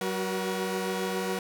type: tone cluster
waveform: sawtooth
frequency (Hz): 189.7 / 372.1 / 478.7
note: F#3 / F#4 / A#4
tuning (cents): +43 / +10 / +46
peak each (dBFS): -29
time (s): 0.01-1.39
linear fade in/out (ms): 2
effects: none